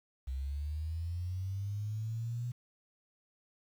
sine linear sweep, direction up, 64 to 122.6 Hz, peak -34 dBFS, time 0.27-2.52 s, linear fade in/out 10 ms, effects 10-bit

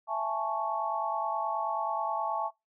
sine chord, A major seventh, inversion second, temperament equal with one note detuned, 665 / 830.6 / 880 / 1108.7 Hz, E5 / G#5 / A5 / C#6, +15 / 0 / 0 / 0 cents, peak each -35 / -35 / -33 / -34 dBFS, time 0.07-2.51 s, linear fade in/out 50 ms, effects noise-tail reverb RT60 0.2 s tail -23 dB re dry

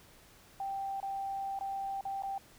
sine tone with dropouts, 784 Hz, G5, in tune, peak -34 dBFS, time 0.6-2.38 s, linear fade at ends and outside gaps 2 ms, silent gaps 1.002-1.028 / 1.59-1.609 / 2.01-2.052 / 2.223-2.234 s, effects pink hiss -59 dBFS RMS until 2.58 s

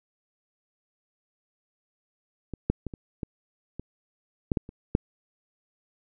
clicks, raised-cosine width 3 ms, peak -21 / -9 / -19 / -25 / -18 / -22 / -10 / -11 / -28 / -7 dBFS, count 10, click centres 2.537 / 2.7 / 2.867 / 2.938 / 3.232 / 3.796 / 4.518 / 4.572 / 4.691 / 4.951 s, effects none

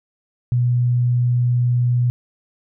sine tone, 122.4 Hz, B2, 15 cents flat, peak -14 dBFS, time 0.52-2.1 s, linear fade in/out 0 ms, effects none

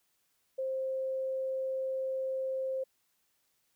sine tone, 527 Hz, C5, 12 cents sharp, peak -31 dBFS, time 0.58-2.84 s, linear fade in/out 10 ms, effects white hiss -75 dBFS RMS until 3.75 s

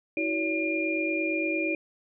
sine tone cluster, 322 / 370.7 / 568 / 2408 Hz, E4 / F#4 / C#5 / D7, -41 / +3 / +42 / +43 cents, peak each -29 / -35 / -33 / -29 dBFS, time 0.17-1.75 s, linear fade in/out 2 ms, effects none

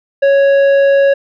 sine tone with tanh clipping, 554.4 Hz, C#5, in tune, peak -8 dBFS, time 0.22-1.14 s, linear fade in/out 10 ms, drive 9 dB, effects none

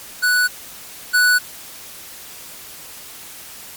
square tone pair in turn, 1480 / 1480 Hz, F#6 / F#6, 0 / 0 cents, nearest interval unison, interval 0 cents, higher neither, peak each -14 / -12 dBFS, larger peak second, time 0.22-0.48 / 1.13-1.39 s, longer neither, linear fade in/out 20 ms, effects white hiss -37 dBFS RMS until 3.76 s + MP3 96 kbps

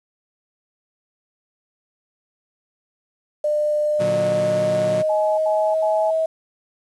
sine tone with pitch glide, 599 to 642 Hz, D5 to E5, +34 to -46 cents, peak -17 dBFS, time 3.44-6.26 s, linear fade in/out 5 ms, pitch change +120 cents, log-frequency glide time 3.83-6.06 s
sawtooth chord, Bb augmented, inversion none, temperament equal with one note detuned, 116.54 / 146.83 / 183.08 Hz, Bb2 / D3 / F#3, 0 / 0 / -18 cents, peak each -26 / -28 / -24 dBFS, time 3.99-5.03 s, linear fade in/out 20 ms
sine tone bursts, 846 Hz, G#5, 32 cents sharp, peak -22 dBFS, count 3, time 5.09-6.11 s, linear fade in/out 10 ms, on 290 ms, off 75 ms
effects resampled to 24000 Hz + 8-bit

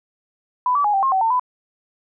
sine tone with pitch steps, 997 / 1151 / 831 / 781 / 1069 / 762 / 902 / 1000 Hz, B5 / D6 / G#5 / G5 / C6 / G5 / A5 / B5, +16 / -35 / +1 / -7 / +37 / -49 / +43 / +21 cents, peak -15 dBFS, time 0.66-1.396 s, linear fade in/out 2 ms, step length 92 ms, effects none

